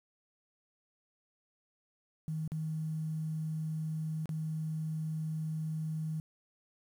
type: tone with dropouts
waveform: sine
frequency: 157.4 Hz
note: D#3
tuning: 20 cents sharp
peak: -33 dBFS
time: 2.28-6.2 s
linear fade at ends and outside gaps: 0 ms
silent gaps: 2.477-2.519 / 4.257-4.292 s
effects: 10-bit